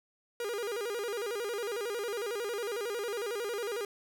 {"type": "tone with vibrato", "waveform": "45% pulse", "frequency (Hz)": 440, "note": "A4", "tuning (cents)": 0, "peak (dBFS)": -33, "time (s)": [0.4, 3.85], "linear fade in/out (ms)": 2, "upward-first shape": "square", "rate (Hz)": 11, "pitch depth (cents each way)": 140, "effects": []}